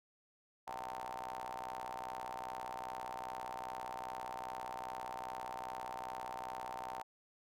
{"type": "ring-modulated tone", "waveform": "sawtooth", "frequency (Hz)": 62.5, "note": "B1", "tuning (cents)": 21, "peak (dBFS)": -35, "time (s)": [0.67, 7.03], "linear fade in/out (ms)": 10, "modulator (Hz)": 835, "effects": []}